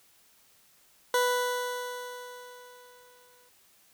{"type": "tone with exponential decay", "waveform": "20% pulse", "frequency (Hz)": 493.9, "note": "B4", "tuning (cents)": 0, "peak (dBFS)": -17, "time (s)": [1.14, 3.49], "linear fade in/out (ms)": 2, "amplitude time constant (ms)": 510, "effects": ["white hiss -62 dBFS RMS until 3.93 s"]}